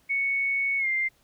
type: tone with pitch glide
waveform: sine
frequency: 2217 to 2097 Hz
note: C#7 to C7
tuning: 0 to +3 cents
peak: -23 dBFS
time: 0.09-1.09 s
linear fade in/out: 20 ms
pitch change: -97 cents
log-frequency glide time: 0.78-0.88 s
effects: pink hiss -64 dBFS RMS until 1.23 s